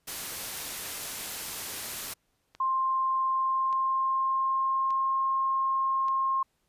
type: noise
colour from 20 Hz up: white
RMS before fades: -36 dBFS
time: 0.07-2.14 s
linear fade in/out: 10 ms
type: click train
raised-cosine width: 0.2 ms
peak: -30 dBFS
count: 4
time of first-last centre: 2.55-6.084 s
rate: 0.849 Hz
type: tone with pitch glide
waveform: sine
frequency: 1054 to 1068.1 Hz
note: C6 to C6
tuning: +12 to +35 cents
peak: -24 dBFS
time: 2.6-6.43 s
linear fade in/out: 5 ms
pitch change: +23 cents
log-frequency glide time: 3.3-5.17 s
effects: pink hiss -74 dBFS RMS until 6.68 s + resampled to 32000 Hz